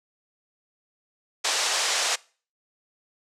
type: band-pass noise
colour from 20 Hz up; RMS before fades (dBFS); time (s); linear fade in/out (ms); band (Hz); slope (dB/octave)
white; -25; 1.44-2.16; 10; 470 to 7500; 24
effects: noise-tail reverb RT60 0.4 s tail -23 dB re dry + low-pass 12000 Hz 12 dB/octave